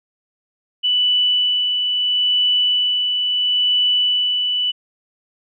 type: tone with tremolo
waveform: sine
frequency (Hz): 2973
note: F#7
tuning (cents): +8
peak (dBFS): -13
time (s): 0.83-4.72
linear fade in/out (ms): 20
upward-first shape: sine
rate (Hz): 0.75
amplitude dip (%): 35
effects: none